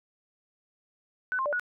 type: tone with pitch steps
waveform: sine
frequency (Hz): 1500 / 1057 / 585 / 1462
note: F#6 / C6 / D5 / F#6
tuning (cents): +23 / +17 / -7 / -21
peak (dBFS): -26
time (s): 1.32-1.596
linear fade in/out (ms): 0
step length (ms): 69
effects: none